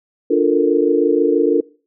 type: chord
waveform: sine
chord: Bb major seventh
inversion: first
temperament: equal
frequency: 293.7 / 349.2 / 440 / 466.2 Hz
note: D4 / F4 / A4 / Bb4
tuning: 0 / 0 / 0 / 0 cents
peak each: -17 dBFS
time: 0.3-1.61 s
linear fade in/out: 10 ms
effects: noise-tail reverb RT60 0.4 s tail -22 dB re dry